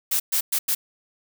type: noise bursts at uneven times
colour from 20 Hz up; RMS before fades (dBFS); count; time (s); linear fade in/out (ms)
blue; -22; 4; 0.11-0.2 / 0.32-0.41 / 0.52-0.59 / 0.68-0.75; 10
effects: none